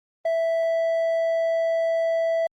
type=tone with hard clipping; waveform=sine; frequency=659.3 Hz; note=E5; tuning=in tune; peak=-21 dBFS; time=0.25-2.47 s; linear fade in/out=5 ms; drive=3 dB; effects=Opus 24 kbps